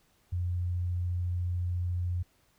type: tone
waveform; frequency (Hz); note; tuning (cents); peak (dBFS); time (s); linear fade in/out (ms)
sine; 88.6; F2; +25; -28; 0.32-2.23; 10
effects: pink hiss -68 dBFS RMS until 2.58 s